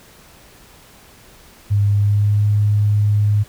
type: tone with pitch glide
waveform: sine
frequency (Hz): 101.8 to 104.06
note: G#2 to G#2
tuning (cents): -34 to +4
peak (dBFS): -12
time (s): 1.7-3.44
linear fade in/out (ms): 20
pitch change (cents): +38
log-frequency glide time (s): 1.9-2.45
effects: pink hiss -46 dBFS RMS until 3.48 s